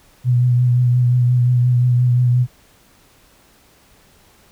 sine tone with vibrato, 123.47 Hz, B2, in tune, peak -11 dBFS, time 0.24-2.47 s, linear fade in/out 50 ms, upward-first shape triangle, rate 5.7 Hz, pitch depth 31 cents each way, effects pink hiss -52 dBFS RMS until 4.51 s

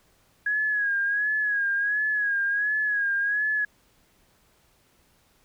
sine tone with vibrato, 1661.2 Hz, G#6, in tune, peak -22 dBFS, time 0.46-3.65 s, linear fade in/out 5 ms, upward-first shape sine, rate 1.4 Hz, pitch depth 61 cents each way, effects pink hiss -63 dBFS RMS until 5.44 s

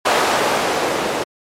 violet noise with low-pass filter sweep, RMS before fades -18 dBFS, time 0.05-1.24 s, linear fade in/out 10 ms, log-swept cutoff 700 to 440 Hz, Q 1, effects MP3 64 kbps

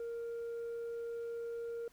sine tone with tanh clipping, 466.2 Hz, A#4, in tune, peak -39 dBFS, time 0-1.88 s, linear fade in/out 2 ms, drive 2 dB, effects pink hiss -67 dBFS RMS until 1.92 s

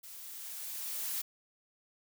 blue noise with level ramp, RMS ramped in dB -49 to -35 dBFS, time 0.03-1.22 s, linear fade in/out 10 ms, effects none

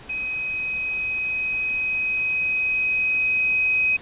sine tone with level ramp, 2525 Hz, D#7, 25 cents sharp, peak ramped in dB -25 to -17 dBFS, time 0.09-3.97 s, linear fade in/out 10 ms, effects pink hiss -43 dBFS RMS until 4.01 s + resampled to 8000 Hz

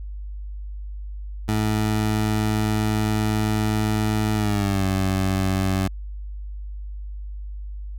20% pulse tone with pitch glide, 107.6 to 95.31 Hz, A2 to G2, -38 to -48 cents, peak -15 dBFS, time 1.48-5.88 s, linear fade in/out 10 ms, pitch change -210 cents, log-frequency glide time 4.35-4.86 s, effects added 50 Hz sine -30 dBFS peak until 7.98 s

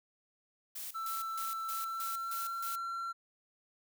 blue noise with tremolo, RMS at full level -42 dBFS, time 0.75-2.76 s, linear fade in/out 10 ms, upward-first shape square, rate 3.2 Hz, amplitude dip 80%
triangle tone with pitch glide, 1330 to 1361.1 Hz, E6 to F6, +15 to -45 cents, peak -34 dBFS, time 0.94-3.13 s, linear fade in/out 20 ms, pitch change +40 cents, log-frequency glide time 1.71-2.48 s
effects none

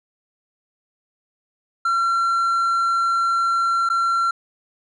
triangle tone with dropouts, 1363 Hz, F6, 43 cents flat, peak -15 dBFS, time 1.85-4.31 s, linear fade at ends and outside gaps 5 ms, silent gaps 3.89-3.899 s, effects resampled to 24000 Hz

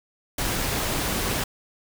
pink noise, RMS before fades -26 dBFS, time 0.38-1.44 s, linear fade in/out 5 ms, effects none

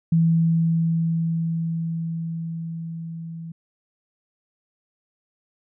sine tone with level ramp, 164.81 Hz, E3, in tune, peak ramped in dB -14 to -32 dBFS, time 0.12-3.52 s, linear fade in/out 5 ms, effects none

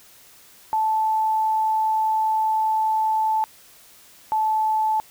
sine tone pair in turn, 875 / 870.5 Hz, A5 / A5, -10 / -19 cents, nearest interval unison, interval 9 cents, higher first, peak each -18 dBFS, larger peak neither, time 0.73-3.44 / 4.32-5 s, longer first, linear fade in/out 0 ms, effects white hiss -50 dBFS RMS until 5.1 s

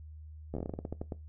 slowing click train, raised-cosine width 2 ms, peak -23 dBFS, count 14, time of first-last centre 0.54-1.122 s, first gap 12 ms, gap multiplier 1.2, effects noise-tail reverb RT60 0.2 s tail -18 dB re dry + added 77 Hz sine -45 dBFS peak until 1.28 s

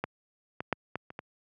clicks, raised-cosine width 0.5 ms, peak -15 / -19 / -11 / -18 / -28 / -22 dBFS, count 6, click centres 0.04 / 0.605 / 0.727 / 0.956 / 1.104 / 1.191 s, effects high-pass 100 Hz 12 dB/octave

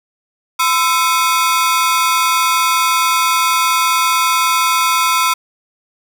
sawtooth ring-modulated tone, 1174.7 Hz, D6, in tune, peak -5 dBFS, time 0.59-5.34 s, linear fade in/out 10 ms, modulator 155 Hz, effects none

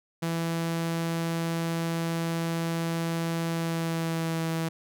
sawtooth tone with pitch glide, 166.1 to 163.34 Hz, E3 to E3, +13 to -16 cents, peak -23 dBFS, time 0.22-4.69 s, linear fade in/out 10 ms, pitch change -29 cents, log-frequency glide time 3.5-4.42 s, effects none

